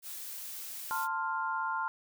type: noise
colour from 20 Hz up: blue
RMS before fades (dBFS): -42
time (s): 0.02-1.08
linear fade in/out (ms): 50
type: chord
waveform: sine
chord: F major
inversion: first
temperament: equal with one note detuned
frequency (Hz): 890.2 / 1046.5 / 1396.9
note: A5 / C6 / F6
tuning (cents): +20 / 0 / 0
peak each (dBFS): -35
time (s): 0.91-1.88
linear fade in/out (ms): 0
effects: none